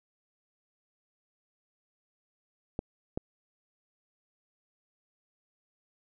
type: clicks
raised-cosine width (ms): 2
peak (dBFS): -18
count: 2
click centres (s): 2.791 / 3.175
effects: none